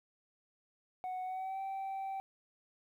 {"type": "tone with pitch glide", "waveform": "sine", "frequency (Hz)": [740, 775.4], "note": ["F#5", "G5"], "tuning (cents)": [0, -19], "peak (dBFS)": -34, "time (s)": [1.04, 2.2], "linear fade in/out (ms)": 0, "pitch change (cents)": 81, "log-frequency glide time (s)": [1.24, 1.6], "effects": ["tanh soft clip ceiling -36 dBFS", "12-bit"]}